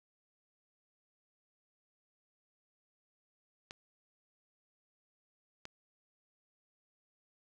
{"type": "clicks", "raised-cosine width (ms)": 0.2, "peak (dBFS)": -27, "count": 2, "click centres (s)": [3.709, 5.654], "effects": []}